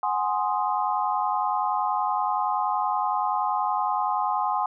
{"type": "chord", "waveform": "sine", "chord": "Ab dominant seventh", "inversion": "third", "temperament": "equal", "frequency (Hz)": [740, 830.6, 1046.5, 1244.5], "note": ["Gb5", "Ab5", "C6", "Eb6"], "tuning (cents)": [0, 0, 0, 0], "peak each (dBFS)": [-29, -26, -27, -31], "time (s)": [0.03, 4.66], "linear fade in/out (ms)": 2, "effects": []}